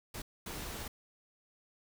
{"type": "noise bursts at uneven times", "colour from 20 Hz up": "pink", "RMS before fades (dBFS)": -42, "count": 2, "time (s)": [[0.14, 0.22], [0.46, 0.88]], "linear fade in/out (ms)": 5, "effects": []}